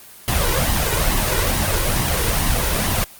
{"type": "noise with flanger", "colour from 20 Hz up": "pink", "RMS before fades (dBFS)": -18, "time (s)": [0.28, 3.04], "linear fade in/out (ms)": 0, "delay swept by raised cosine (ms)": [1, 2.1], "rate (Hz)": 2.3, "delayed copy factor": 0.65, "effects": ["white hiss -42 dBFS RMS until 3.19 s", "Opus 24 kbps"]}